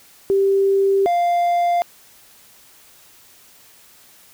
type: tone pair in turn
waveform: sine / triangle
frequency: 392 / 697 Hz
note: G4 / F5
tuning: 0 / -4 cents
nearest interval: minor seventh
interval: 996 cents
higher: second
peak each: -13 dBFS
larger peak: neither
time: 0.3-1.06 / 1.06-1.82 s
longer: neither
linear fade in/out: 0 ms
effects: white hiss -49 dBFS RMS until 4.33 s